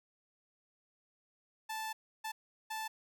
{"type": "tone bursts at uneven times", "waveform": "sawtooth", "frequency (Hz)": 878, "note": "A5", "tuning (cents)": -4, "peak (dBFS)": -34, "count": 3, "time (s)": [[1.69, 1.93], [2.24, 2.32], [2.7, 2.88]], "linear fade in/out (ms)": 10, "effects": []}